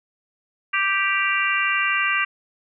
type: harmonic tone with a mistuned harmonic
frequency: 392 Hz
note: G4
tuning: in tune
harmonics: 3 / 4 / 5 / 6 / 7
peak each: -25 / -25 / -25 / -25 / -25 dBFS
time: 0.73-2.25 s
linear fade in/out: 10 ms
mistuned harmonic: 7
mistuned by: +15 cents
effects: none